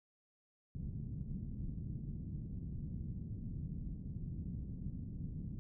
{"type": "low-pass noise", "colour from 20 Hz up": "white", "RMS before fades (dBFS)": -43, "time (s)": [0.75, 5.59], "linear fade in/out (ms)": 0, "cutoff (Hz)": 190, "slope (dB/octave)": 24, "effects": []}